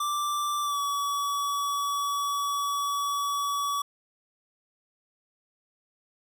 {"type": "tone with pitch glide", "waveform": "square", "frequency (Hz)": [1174.7, 1138.6], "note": ["D6", "C#6"], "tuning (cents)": [0, 46], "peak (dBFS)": -27, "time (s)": [0, 3.82], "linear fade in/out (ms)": 5, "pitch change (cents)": -54, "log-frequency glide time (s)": [0.62, 0.79], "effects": []}